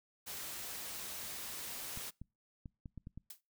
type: noise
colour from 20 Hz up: white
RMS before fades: -44 dBFS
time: 0.26-2.11 s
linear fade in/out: 20 ms
type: clicks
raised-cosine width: 5 ms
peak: -34 dBFS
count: 7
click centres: 1.974 / 2.216 / 2.658 / 2.858 / 2.977 / 3.071 / 3.176 s
type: noise with exponential decay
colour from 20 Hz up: blue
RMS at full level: -43 dBFS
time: 3.3-3.41 s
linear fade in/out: 5 ms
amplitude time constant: 23 ms
effects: noise-tail reverb RT60 0.3 s tail -26 dB re dry